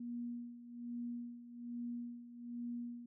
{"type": "tone with tremolo", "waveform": "sine", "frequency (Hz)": 239.2, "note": "A#3", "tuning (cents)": 45, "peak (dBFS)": -39, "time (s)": [0, 3.06], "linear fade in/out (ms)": 5, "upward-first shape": "sine", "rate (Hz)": 1.2, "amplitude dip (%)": 75, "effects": []}